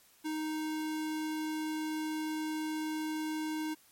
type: tone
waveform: square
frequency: 311.1 Hz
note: D#4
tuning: in tune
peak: -34 dBFS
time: 0.24-3.75 s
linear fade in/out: 20 ms
effects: white hiss -63 dBFS RMS until 3.91 s + MP3 64 kbps